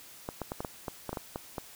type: clicks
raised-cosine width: 1 ms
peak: -20 dBFS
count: 11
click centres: 0.289 / 0.417 / 0.519 / 0.605 / 0.648 / 0.882 / 1.093 / 1.13 / 1.172 / 1.359 / 1.582 s
effects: white hiss -51 dBFS RMS until 1.75 s